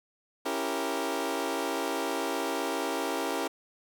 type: chord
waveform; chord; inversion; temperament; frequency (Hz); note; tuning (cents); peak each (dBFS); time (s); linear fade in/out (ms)
20% pulse; C# diminished seventh; none; equal with one note detuned; 277.2 / 332.5 / 392 / 466.2; C#4 / E4 / G4 / Bb4; 0 / +15 / 0 / 0; -30; 0.45-3.48; 10
effects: none